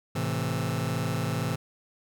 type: chord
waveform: sawtooth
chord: A minor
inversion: none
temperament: just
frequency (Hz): 110 / 132 / 165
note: A2 / C3 / E3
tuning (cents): 0 / +16 / +2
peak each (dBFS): -27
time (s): 0.15-1.56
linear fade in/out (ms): 10
effects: none